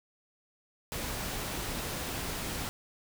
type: noise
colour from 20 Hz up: pink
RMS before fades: -36 dBFS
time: 0.92-2.69 s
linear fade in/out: 0 ms
effects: none